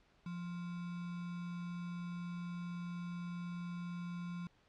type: tone with sample-and-hold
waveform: sine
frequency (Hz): 174.61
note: F3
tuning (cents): 0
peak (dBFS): -40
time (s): 0.26-4.47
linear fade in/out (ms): 2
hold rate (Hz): 1225
effects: pink hiss -70 dBFS RMS until 4.68 s + low-pass 4000 Hz 12 dB/octave